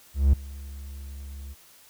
triangle tone with ADSR envelope, 69.3 Hz, C#2, in tune, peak -11 dBFS, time 0.14-1.55 s, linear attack 190 ms, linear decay 8 ms, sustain -23 dB, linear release 33 ms, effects white hiss -54 dBFS RMS until 1.89 s

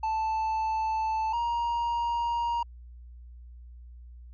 triangle tone pair in turn, 880 / 942.1 Hz, A5 / A#5, 0 / +18 cents, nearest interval minor second, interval 118 cents, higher second, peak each -24 dBFS, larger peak neither, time 0.03-1.33 / 1.33-2.63 s, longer neither, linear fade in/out 5 ms, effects added 60 Hz sine -44 dBFS peak until 4.33 s + resampled to 16000 Hz

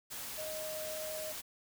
sine tone in noise, 622 Hz, D#5, 1 cent flat, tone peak -40 dBFS, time 0.37-1.33 s, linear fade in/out 20 ms, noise white, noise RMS -43 dBFS, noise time 0.1-1.42 s, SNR 0 dB, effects none

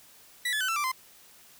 30% pulse tone with pitch steps, 1955 / 1721.7 / 1516.2 / 1335.3 / 1176 / 1035.6 Hz, B6 / A6 / F#6 / E6 / D6 / C6, -18 / -38 / +42 / +22 / +2 / -18 cents, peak -24 dBFS, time 0.45-0.918 s, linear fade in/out 5 ms, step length 78 ms, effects white hiss -55 dBFS RMS until 1.59 s

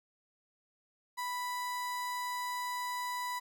35% pulse tone, 987.8 Hz, B5, in tune, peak -33 dBFS, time 1.17-3.4 s, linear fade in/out 20 ms, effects 12-bit

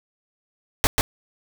pink noise with echo, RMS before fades -17 dBFS, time 0.84-0.87 s, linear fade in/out 0 ms, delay 140 ms, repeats 1, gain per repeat -2 dB, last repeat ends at 1.01 s, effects none

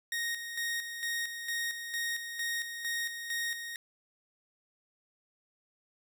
sawtooth tone with tremolo, 1864.7 Hz, A#6, in tune, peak -28 dBFS, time 0.12-3.76 s, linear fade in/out 2 ms, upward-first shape square, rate 2.2 Hz, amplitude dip 55%, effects none

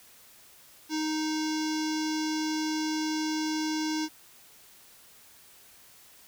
square tone with low-pass filter, 311.1 Hz, D#4, in tune, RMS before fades -30 dBFS, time 0.89-4.09 s, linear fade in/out 50 ms, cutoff 5600 Hz, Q 4.2, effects white hiss -55 dBFS RMS until 6.27 s

